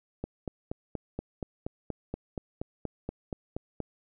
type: click train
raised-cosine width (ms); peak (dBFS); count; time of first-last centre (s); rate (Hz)
2; -20; 16; 0.24-3.803; 4.21
effects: none